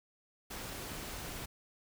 pink noise, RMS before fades -43 dBFS, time 0.5-1.46 s, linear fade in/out 10 ms, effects none

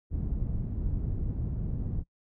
pink low-pass noise, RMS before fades -31 dBFS, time 0.1-2.04 s, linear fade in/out 50 ms, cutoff 160 Hz, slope 12 dB/octave, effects noise-tail reverb RT60 0.1 s tail -23 dB re dry

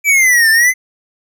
square exponential two-way sweep, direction down then up, 2339 to 1761 to 2073 Hz, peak -8 dBFS, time 0.04-0.74 s, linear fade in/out 50 ms, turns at 0.5 s, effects none

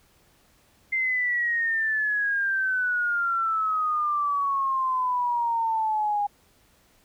sine exponential sweep, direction down, 2093 to 813 Hz, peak -22 dBFS, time 0.92-6.27 s, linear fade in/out 10 ms, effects pink hiss -61 dBFS RMS until 7.04 s

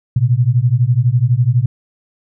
sine beating tone pair, 116.54 / 128.54 Hz, A#2 / C3, 0 / -30 cents, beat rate 12 Hz, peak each -13 dBFS, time 0.16-1.66 s, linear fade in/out 5 ms, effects none

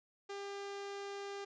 sawtooth tone, 399.7 Hz, G4, 34 cents sharp, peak -38 dBFS, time 0.29-1.45 s, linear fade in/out 10 ms, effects resampled to 16000 Hz

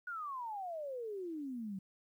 sine exponential sweep, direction down, 1480 to 185 Hz, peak -39 dBFS, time 0.07-1.79 s, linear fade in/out 5 ms, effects 12-bit

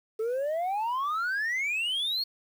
sine exponential sweep, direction up, 428.8 to 4405 Hz, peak -24 dBFS, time 0.19-2.24 s, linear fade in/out 10 ms, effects tanh soft clip ceiling -26 dBFS + 9-bit

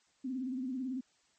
sine tone with vibrato, 257.6 Hz, C4, 27 cents flat, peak -34 dBFS, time 0.24-1.01 s, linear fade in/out 10 ms, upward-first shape sine, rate 18 Hz, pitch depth 88 cents each way, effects white hiss -71 dBFS RMS until 1.38 s + MP3 32 kbps

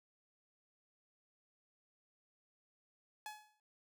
sawtooth tone with exponential decay, 849 Hz, G#5, 38 cents sharp, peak -38 dBFS, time 3.26-3.6 s, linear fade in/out 1 ms, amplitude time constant 72 ms, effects none

